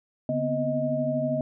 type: tone cluster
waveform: sine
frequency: 143 / 244 / 256.5 / 627 Hz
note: D3 / B3 / C4 / D#5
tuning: -46 / -21 / -34 / +13 cents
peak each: -31 / -30 / -33 / -26 dBFS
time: 0.29-1.41 s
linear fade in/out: 2 ms
effects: none